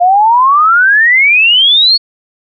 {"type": "exponential sweep", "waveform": "sine", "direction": "up", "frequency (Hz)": [692, 4435], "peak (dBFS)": -4, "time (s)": [0, 1.98], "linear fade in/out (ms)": 20, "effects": []}